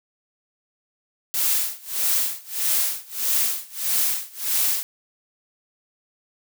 blue noise with tremolo, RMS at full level -20 dBFS, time 1.34-4.83 s, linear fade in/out 0 ms, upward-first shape sine, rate 1.6 Hz, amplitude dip 95%, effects none

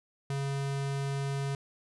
square tone, 138.59 Hz, C#3, in tune, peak -31 dBFS, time 0.3-1.55 s, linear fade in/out 2 ms, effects resampled to 24000 Hz

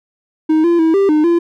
triangle tone with pitch steps, 313.5 / 342.2 / 322.8 / 394.4 / 304.9 / 341.5 Hz, D#4 / F4 / E4 / G4 / D#4 / F4, +13 / -35 / -36 / +11 / -35 / -39 cents, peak -7 dBFS, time 0.49-1.39 s, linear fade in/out 10 ms, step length 150 ms, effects none

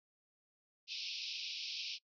white band-pass noise, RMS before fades -43 dBFS, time 0.87-1.99 s, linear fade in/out 50 ms, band 2400 to 5500 Hz, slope 96 dB/octave, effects noise-tail reverb RT60 0.1 s tail -24 dB re dry

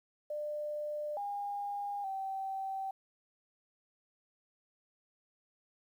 sine tone with pitch steps, 597 / 811 / 773 Hz, D5 / G#5 / G5, +28 / -41 / -24 cents, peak -35 dBFS, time 0.3-2.91 s, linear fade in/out 5 ms, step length 870 ms, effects 11-bit

